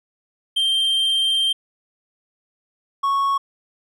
triangle tone pair in turn, 3158 / 1105.9 Hz, G7 / C#6, +12 / -4 cents, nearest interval octave + tritone, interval 1816 cents, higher first, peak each -15 / -15 dBFS, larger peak neither, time 0.56-1.53 / 3.03-3.38 s, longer first, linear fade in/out 10 ms, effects none

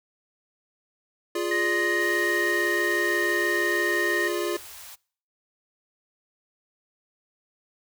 square chord, D diminished, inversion first, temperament equal, 349.2 / 415.3 / 587.3 Hz, F4 / Ab4 / D5, 0 / 0 / 0 cents, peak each -28 / -31 / -34 dBFS, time 1.35-4.57 s, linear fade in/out 5 ms
sine tone with pitch glide, 1864.7 to 1848.6 Hz, A#6 to A#6, 0 to -15 cents, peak -24 dBFS, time 1.51-4.28 s, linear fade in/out 5 ms, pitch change -15 cents, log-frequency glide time 2.06-3.37 s
white band-stop noise, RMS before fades -43 dBFS, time 2-4.96 s, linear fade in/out 20 ms, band 120 to 590 Hz, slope 24 dB/octave
effects noise-tail reverb RT60 0.5 s tail -24 dB re dry

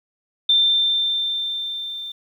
sine tone with level ramp, 3575 Hz, A7, 27 cents sharp, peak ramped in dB -12 to -29 dBFS, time 0.49-2.12 s, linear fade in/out 5 ms, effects 9-bit

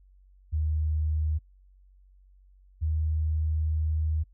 sine tone pair in turn, 77.3 / 78.2 Hz, D#2 / D#2, -11 / +9 cents, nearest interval unison, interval 20 cents, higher second, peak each -24 dBFS, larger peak neither, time 0.52-1.39 / 2.81-4.24 s, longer second, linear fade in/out 20 ms, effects noise-tail reverb RT60 0.1 s tail -25 dB re dry + added 47 Hz sine -54 dBFS peak until 4.33 s

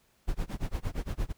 brown noise with tremolo, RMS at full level -29 dBFS, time 0.27-1.33 s, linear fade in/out 20 ms, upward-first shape sine, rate 8.7 Hz, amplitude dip 100%, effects pink hiss -68 dBFS RMS until 1.37 s

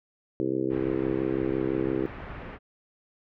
harmonic tone, 65.9 Hz, C2, 13 cents sharp, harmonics 2 / 3 / 4 / 5 / 6 / 7 / 8, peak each -37 / -40 / -34 / -28 / -30 / -35 / -40 dBFS, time 0.4-2.06 s, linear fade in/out 0 ms
pink low-pass noise, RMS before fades -40 dBFS, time 0.69-2.59 s, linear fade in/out 50 ms, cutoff 2300 Hz, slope 24 dB/octave
effects none

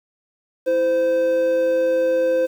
triangle tone pair together, 329.6 / 516.6 Hz, E4 / C5, 0 / -22 cents, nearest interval minor sixth, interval 778 cents, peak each -25 / -14 dBFS, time 0.66-2.47 s, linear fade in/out 20 ms, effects 8-bit

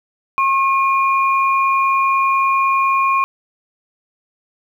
sine tone pair together, 1081 / 2423 Hz, C#6 / D#7, -44 / -47 cents, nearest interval octave + major second, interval 1397 cents, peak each -13 / -21 dBFS, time 0.38-3.24 s, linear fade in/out 0 ms, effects 8-bit

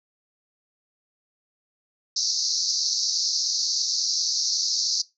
white band-pass noise, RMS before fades -25 dBFS, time 2.16-5.02 s, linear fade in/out 5 ms, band 4200 to 6200 Hz, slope 96 dB/octave, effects noise-tail reverb RT60 0.2 s tail -19 dB re dry

